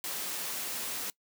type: noise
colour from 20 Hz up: white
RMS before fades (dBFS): -36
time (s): 0.04-1.1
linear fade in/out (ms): 0
effects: noise-tail reverb RT60 0.1 s tail -22 dB re dry + high-pass 150 Hz 12 dB/octave